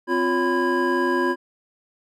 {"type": "tone cluster", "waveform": "triangle", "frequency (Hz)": [261, 352.1, 559, 999, 1637], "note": ["C4", "F4", "C#5", "B5", "G#6"], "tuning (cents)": [-4, 14, 14, 20, -25], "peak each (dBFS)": [-24, -20, -29, -23, -25], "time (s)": [0.07, 1.36], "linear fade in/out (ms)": 50, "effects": []}